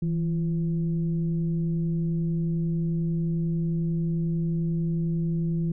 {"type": "tone with frequency modulation", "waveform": "sine", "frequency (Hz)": 164.4, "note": "E3", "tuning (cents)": -4, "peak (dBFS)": -23, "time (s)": [0.02, 5.72], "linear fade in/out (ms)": 5, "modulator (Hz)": 180, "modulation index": 0.41, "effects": []}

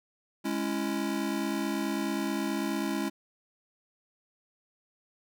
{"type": "chord", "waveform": "square", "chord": "C# minor", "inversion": "second", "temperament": "just", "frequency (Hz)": [207.9, 277.2, 332.6], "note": ["G#3", "C#4", "E4"], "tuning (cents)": [2, 0, 16], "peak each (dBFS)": -34, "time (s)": [0.44, 3.1], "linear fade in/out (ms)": 20, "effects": []}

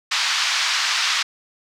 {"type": "band-pass noise", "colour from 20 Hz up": "white", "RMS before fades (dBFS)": -21, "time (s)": [0.11, 1.23], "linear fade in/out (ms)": 10, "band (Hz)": [1000, 5300], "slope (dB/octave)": 24, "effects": []}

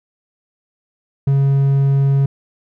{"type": "tone", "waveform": "triangle", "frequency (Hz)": 138, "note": "C#3", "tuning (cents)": -7, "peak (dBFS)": -9, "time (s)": [1.27, 2.26], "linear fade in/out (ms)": 5, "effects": []}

